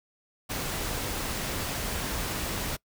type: noise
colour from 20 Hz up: pink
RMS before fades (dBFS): -32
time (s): 0.49-2.77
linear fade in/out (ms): 20
effects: noise-tail reverb RT60 0.1 s tail -23 dB re dry